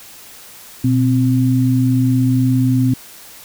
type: tone pair together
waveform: sine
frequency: 122.47 / 259.5 Hz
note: B2 / C4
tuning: -14 / -14 cents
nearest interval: octave + minor second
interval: 1300 cents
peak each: -14 dBFS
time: 0.84-2.94 s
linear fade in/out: 5 ms
effects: white hiss -39 dBFS RMS until 3.44 s